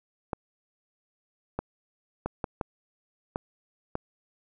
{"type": "clicks", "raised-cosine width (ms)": 1, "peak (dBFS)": -15, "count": 7, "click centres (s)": [0.332, 1.59, 2.26, 2.442, 2.612, 3.359, 3.954], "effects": []}